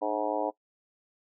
harmonic tone with a mistuned harmonic, 106.5 Hz, G#2, 44 cents sharp, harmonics 3 / 4 / 5 / 6 / 7 / 8 / 9, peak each -35 / -36 / -33 / -34 / -34 / -36 / -36 dBFS, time 0.01-0.51 s, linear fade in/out 20 ms, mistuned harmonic 3, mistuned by -90 cents, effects noise-tail reverb RT60 0.1 s tail -21 dB re dry

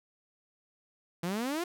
sawtooth exponential sweep, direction up, 164.81 to 364 Hz, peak -27 dBFS, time 1.23-1.64 s, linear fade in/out 5 ms, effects none

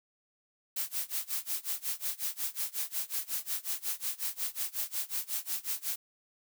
blue noise with tremolo, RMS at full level -32 dBFS, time 0.76-5.96 s, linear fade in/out 5 ms, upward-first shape sine, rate 5.5 Hz, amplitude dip 95%, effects none

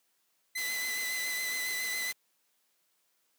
sawtooth tone with vibrato, 2016 Hz, B6, 35 cents sharp, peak -29 dBFS, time 0.55-2.12 s, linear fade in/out 10 ms, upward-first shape sine, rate 7.2 Hz, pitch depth 24 cents each way
white noise, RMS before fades -41 dBFS, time 0.57-2.13 s, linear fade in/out 10 ms
effects white hiss -74 dBFS RMS until 3.38 s + high-pass 200 Hz 12 dB/octave

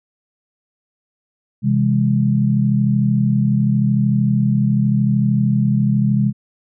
sine chord, C augmented, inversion none, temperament just, 130.81 / 163.52 / 204.4 Hz, C3 / E3 / G#3, 0 / -14 / -27 cents, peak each -16 / -22 / -16 dBFS, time 1.62-6.33 s, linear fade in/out 50 ms, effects none

